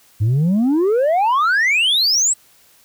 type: exponential sweep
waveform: sine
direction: up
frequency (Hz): 99.4 to 8090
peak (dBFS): -10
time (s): 0.2-2.34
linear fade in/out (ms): 20
effects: tanh soft clip ceiling -12 dBFS + white hiss -52 dBFS RMS until 2.84 s